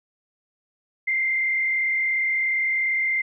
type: tone with frequency modulation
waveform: sine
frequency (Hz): 2093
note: C7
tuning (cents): 0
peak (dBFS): -20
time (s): 1.07-3.22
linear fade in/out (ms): 10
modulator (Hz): 37.2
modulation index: 0.95
effects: none